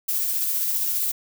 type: noise with tremolo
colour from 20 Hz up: violet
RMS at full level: -23 dBFS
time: 0.08-1.12 s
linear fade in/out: 10 ms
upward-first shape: sine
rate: 15 Hz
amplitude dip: 25%
effects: none